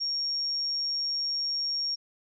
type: tone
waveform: sine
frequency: 5550 Hz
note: F8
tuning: 12 cents flat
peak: -27 dBFS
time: 0-1.96 s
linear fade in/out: 20 ms
effects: none